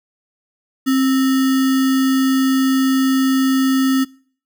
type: tone with sample-and-hold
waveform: sine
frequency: 265.1 Hz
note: C4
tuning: 23 cents sharp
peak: -12 dBFS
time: 0.86-4.05 s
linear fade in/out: 20 ms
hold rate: 1575 Hz
effects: noise-tail reverb RT60 0.5 s tail -23 dB re dry